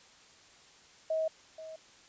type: tone with echo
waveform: sine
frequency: 637 Hz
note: D#5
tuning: 41 cents sharp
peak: -28 dBFS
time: 1.1-1.28 s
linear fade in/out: 5 ms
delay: 480 ms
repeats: 1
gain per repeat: -14 dB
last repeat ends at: 1.76 s
effects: white hiss -58 dBFS RMS until 2.08 s + resampled to 16000 Hz